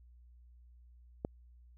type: click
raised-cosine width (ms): 2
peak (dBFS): -21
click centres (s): 1.249
effects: added 60 Hz sine -56 dBFS peak until 1.77 s